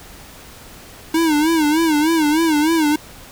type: tone with vibrato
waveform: square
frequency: 313 Hz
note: D#4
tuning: 10 cents sharp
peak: -14 dBFS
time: 1.14-2.96 s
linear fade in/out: 5 ms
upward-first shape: sine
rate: 3.3 Hz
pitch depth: 110 cents each way
effects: pink hiss -40 dBFS RMS until 3.31 s